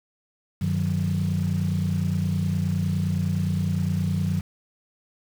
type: tone cluster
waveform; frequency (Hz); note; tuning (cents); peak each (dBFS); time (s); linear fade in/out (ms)
sine; 96.1 / 153.8 / 183.5; G2 / D#3 / F#3; -34 / -20 / -14; -25; 0.61-4.41; 10
effects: tanh soft clip ceiling -15 dBFS + 7-bit